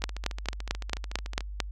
two click trains, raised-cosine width 0.2 ms, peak -9 / -20 dBFS, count 8 / 20, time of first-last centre 0.04-1.602 / 0.02-1.407 s, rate 4.48 / 13.7 Hz, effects added 50 Hz sine -35 dBFS peak until 1.71 s

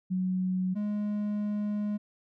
sine / triangle tone pair in turn, 185 / 208.1 Hz, F#3 / G#3, 0 / +4 cents, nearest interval major second, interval 204 cents, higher second, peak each -26 dBFS, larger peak neither, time 0.1-0.75 / 0.75-1.98 s, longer second, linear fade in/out 20 ms, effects none

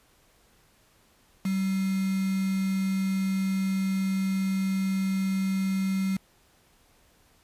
sine tone with quantisation, 191.6 Hz, G3, 39 cents flat, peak -24 dBFS, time 1.45-6.17 s, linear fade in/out 5 ms, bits 6, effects pink hiss -62 dBFS RMS until 7.43 s + resampled to 32000 Hz

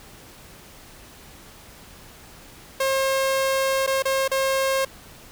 sawtooth tone with dropouts, 536 Hz, C5, 42 cents sharp, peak -16 dBFS, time 2.8-4.85 s, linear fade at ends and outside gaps 5 ms, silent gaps 3.865-3.874 / 4.024-4.053 / 4.279-4.314 s, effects pink hiss -46 dBFS RMS until 5.31 s

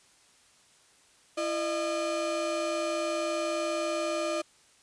35% pulse tone pair together, 334.6 / 609.1 Hz, E4 / D#5, +26 / -37 cents, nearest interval minor seventh, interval 1037 cents, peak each -32 / -28 dBFS, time 1.37-4.42 s, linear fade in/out 10 ms, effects white hiss -61 dBFS RMS until 4.82 s + resampled to 22050 Hz

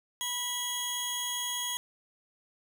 20% pulse tone pair together, 979 / 3295 Hz, B5 / G#7, -15 / -14 cents, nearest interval octave + major sixth, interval 2101 cents, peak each -33 / -27 dBFS, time 0.21-1.77 s, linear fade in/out 0 ms, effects none

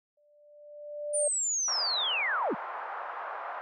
sine tone with exponential growth, 590 Hz, D5, 8 cents sharp, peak -25 dBFS, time 0.17-1.28 s, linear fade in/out 5 ms, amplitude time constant 240 ms
sine linear sweep, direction down, 9350 to 138.59 Hz, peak -27 dBFS, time 1.13-2.55 s, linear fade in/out 20 ms
white band-pass noise, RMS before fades -38 dBFS, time 1.68-3.61 s, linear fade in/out 0 ms, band 650 to 1300 Hz, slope 24 dB/octave
effects none

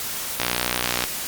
click train, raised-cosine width 0.2 ms, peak -3 dBFS, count 40, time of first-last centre 0.4-1.039 s, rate 61 Hz, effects white hiss -29 dBFS RMS until 1.27 s + Opus 48 kbps

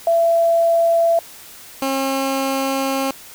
sine / 15% pulse tone pair in turn, 671 / 269.8 Hz, E5 / C#4, +31 / -47 cents, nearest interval octave + major third, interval 1578 cents, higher first, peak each -12 dBFS, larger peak neither, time 0.07-1.19 / 1.82-3.11 s, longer second, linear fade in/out 2 ms, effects white hiss -40 dBFS RMS until 3.34 s

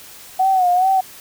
sine tone with vibrato, 740 Hz, F#5, in tune, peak -12 dBFS, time 0.39-1.01 s, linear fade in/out 10 ms, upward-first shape sine, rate 2.4 Hz, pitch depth 73 cents each way, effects white hiss -40 dBFS RMS until 1.2 s

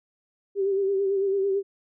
sine tone with vibrato, 392 Hz, G4, in tune, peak -21 dBFS, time 0.55-1.63 s, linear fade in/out 50 ms, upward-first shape sine, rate 9 Hz, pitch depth 44 cents each way, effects none

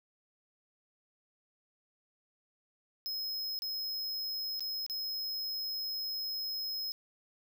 square tone with dropouts, 5130 Hz, E8, 48 cents flat, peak -35 dBFS, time 3.06-6.92 s, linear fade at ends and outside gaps 0 ms, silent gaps 3.59-3.621 / 4.595-4.606 / 4.864-4.898 s, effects 11-bit

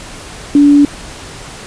sine tone, 288 Hz, D4, 34 cents flat, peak -3 dBFS, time 0.55-0.85 s, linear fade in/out 2 ms, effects pink hiss -30 dBFS RMS until 1.66 s + resampled to 22050 Hz

